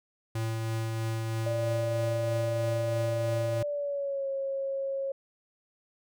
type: tone with tremolo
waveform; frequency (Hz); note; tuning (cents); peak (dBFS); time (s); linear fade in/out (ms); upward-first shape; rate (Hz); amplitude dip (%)
square; 112.5; A2; +39; -29; 0.35-3.63; 5; triangle; 3.1; 25
type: tone with pitch glide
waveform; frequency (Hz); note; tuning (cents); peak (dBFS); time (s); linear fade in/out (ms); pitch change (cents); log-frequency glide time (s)
sine; 587.3 to 544.8; D5 to C#5; 0 to -30; -29; 1.46-5.12; 5; -130; 3.62-4.28
effects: none